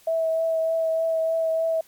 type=tone with vibrato; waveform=sine; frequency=650 Hz; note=E5; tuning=24 cents flat; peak=-20 dBFS; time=0.07-1.81 s; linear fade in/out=5 ms; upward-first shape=triangle; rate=3.3 Hz; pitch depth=16 cents each way; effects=white hiss -55 dBFS RMS until 1.87 s + MP3 96 kbps